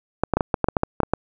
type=clicks; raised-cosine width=1 ms; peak=-4 dBFS; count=12; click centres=0.236 / 0.337 / 0.37 / 0.408 / 0.542 / 0.643 / 0.686 / 0.768 / 0.834 / 1.003 / 1.033 / 1.136 s; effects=none